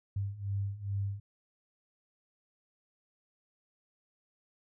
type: beating tone pair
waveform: sine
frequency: 98 / 100.4 Hz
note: G2 / G2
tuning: 0 / +42 cents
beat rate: 2.4 Hz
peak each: -37 / -34 dBFS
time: 0.16-1.2 s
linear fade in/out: 5 ms
effects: none